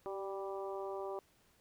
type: harmonic tone with a mistuned harmonic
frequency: 196 Hz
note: G3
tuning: in tune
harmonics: 2 / 3 / 4 / 5 / 6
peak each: -41 / -45 / -47 / -49 / -51 dBFS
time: 0.06-1.19 s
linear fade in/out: 0 ms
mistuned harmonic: 2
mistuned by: -19 cents
effects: pink hiss -70 dBFS RMS until 1.6 s